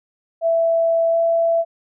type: tone with pitch glide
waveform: sine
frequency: 663 to 667.2 Hz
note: E5 to E5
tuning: +10 to +21 cents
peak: -14 dBFS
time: 0.41-1.65 s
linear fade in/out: 50 ms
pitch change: +11 cents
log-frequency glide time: 1.11-1.16 s
effects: none